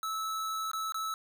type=tone with dropouts; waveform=square; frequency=1306 Hz; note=E6; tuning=17 cents flat; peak=-33 dBFS; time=0.03-1.14 s; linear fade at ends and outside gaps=1 ms; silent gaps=0.715-0.733 / 0.922-0.944 s; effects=none